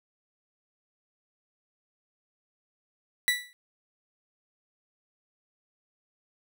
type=tone with exponential decay; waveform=30% pulse; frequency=1962 Hz; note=B6; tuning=12 cents flat; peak=-16 dBFS; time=3.28-3.53 s; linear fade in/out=0 ms; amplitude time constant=54 ms; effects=none